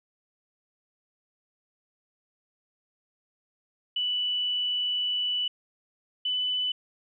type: tone pair in turn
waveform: sine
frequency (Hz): 2967 / 2995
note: F#7 / F#7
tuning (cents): +4 / +20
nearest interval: unison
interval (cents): 16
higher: second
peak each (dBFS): -25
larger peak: neither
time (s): 3.96-5.48 / 6.25-6.72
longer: first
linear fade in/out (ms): 5
effects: none